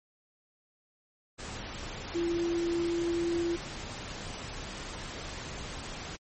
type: tone in noise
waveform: sine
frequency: 340.8 Hz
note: F4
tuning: 42 cents flat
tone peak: -27 dBFS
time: 2.14-3.57 s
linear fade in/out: 20 ms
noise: pink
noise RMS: -40 dBFS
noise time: 1.38-6.17 s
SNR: +10 dB
effects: MP3 32 kbps